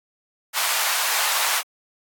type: high-pass noise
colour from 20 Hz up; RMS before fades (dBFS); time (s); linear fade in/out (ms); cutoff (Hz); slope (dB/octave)
pink; -22; 0.53-1.63; 50; 790; 24
effects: AAC 64 kbps